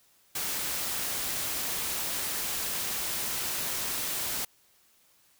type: noise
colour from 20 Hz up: white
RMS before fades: -32 dBFS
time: 0.35-4.45 s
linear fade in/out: 5 ms
effects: white hiss -64 dBFS RMS until 5.39 s